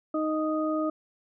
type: harmonic tone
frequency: 311 Hz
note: D#4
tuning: 1 cent flat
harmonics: 1 / 2 / 4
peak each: -27 / -30 / -33 dBFS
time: 0.14-0.9 s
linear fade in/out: 5 ms
effects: none